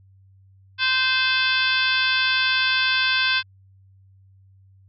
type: harmonic tone with a mistuned harmonic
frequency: 519 Hz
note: C5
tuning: 14 cents flat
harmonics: 2 / 3 / 4 / 5 / 6 / 7 / 8 / 9 / 10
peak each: -30 / -22 / -32 / -24 / -31 / -25 / -31 / -29 / -35 dBFS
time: 0.78-3.43 s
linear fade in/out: 50 ms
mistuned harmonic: 7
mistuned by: -73 cents
effects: added 96 Hz sine -50 dBFS peak until 4.88 s